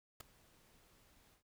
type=noise with ADSR envelope; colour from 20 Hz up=pink; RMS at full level=-44 dBFS; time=0.2-1.43 s; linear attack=8 ms; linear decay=4 ms; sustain=-24 dB; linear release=100 ms; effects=none